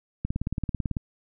click train, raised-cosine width 5 ms, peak -15 dBFS, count 14, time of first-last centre 0.25-0.968 s, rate 18.1 Hz, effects none

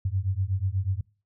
sine beating tone pair, 91.7 / 99.9 Hz, F#2 / G2, -15 / +33 cents, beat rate 8.2 Hz, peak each -27 / -27 dBFS, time 0.05-1.01 s, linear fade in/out 5 ms, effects noise-tail reverb RT60 0.4 s tail -26 dB re dry

